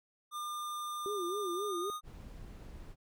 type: tone with pitch glide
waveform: square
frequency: 1202 to 1231.5 Hz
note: D6 to D#6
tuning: +40 to -18 cents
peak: -38 dBFS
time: 0.31-2.01 s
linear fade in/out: 50 ms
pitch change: +42 cents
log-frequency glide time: 1.57-1.9 s
type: tone with vibrato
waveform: sine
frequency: 380 Hz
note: F#4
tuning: 46 cents sharp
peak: -35 dBFS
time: 1.06-1.9 s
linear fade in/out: 0 ms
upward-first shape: sine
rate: 3.8 Hz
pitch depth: 170 cents each way
type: noise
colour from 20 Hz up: brown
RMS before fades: -48 dBFS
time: 2.03-2.96 s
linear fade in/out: 50 ms
effects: none